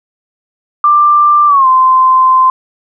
sine tone with pitch glide, 1184 to 1036.7 Hz, D6 to C6, +14 to -16 cents, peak -4 dBFS, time 0.84-2.5 s, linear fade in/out 2 ms, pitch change -230 cents, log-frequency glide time 1.47-1.67 s, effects none

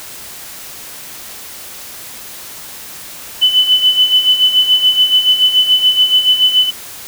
sine tone with tremolo, 3010 Hz, F#7, 29 cents sharp, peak -5 dBFS, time 3.41-6.71 s, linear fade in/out 20 ms, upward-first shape sine, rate 7 Hz, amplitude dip 70%, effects white hiss -31 dBFS RMS until 7.07 s

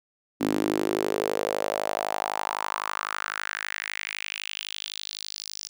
sawtooth tone with high-pass filter sweep, 51.9 Hz, G#1, in tune, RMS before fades -30 dBFS, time 0.4-5.69 s, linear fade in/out 20 ms, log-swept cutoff 270 to 5500 Hz, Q 3.6, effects none

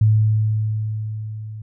sine tone with level ramp, 108.2 Hz, A2, 29 cents flat, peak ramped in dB -10 to -30 dBFS, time 0.01-1.62 s, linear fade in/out 5 ms, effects none

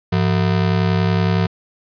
square ring-modulated tone, 138.59 Hz, C#3, in tune, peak -12 dBFS, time 0.12-1.47 s, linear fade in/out 10 ms, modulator 35.4 Hz, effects resampled to 11025 Hz + 8-bit

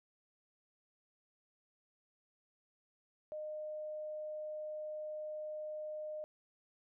sine tone, 612 Hz, D#5, 29 cents flat, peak -40 dBFS, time 3.32-6.24 s, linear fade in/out 0 ms, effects none

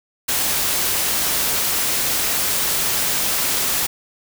white noise, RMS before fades -20 dBFS, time 0.28-3.87 s, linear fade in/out 10 ms, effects none

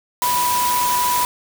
sine tone in noise, 983 Hz, B5, 8 cents flat, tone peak -17 dBFS, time 0.22-1.25 s, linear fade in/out 0 ms, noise white, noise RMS -23 dBFS, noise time 0.22-1.25 s, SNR +3 dB, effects none

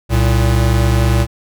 square tone pair together, 64.3 / 114.66 Hz, C2 / A#2, -30 / -28 cents, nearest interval minor seventh, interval 1002 cents, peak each -14 dBFS, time 0.09-1.27 s, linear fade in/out 50 ms, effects none

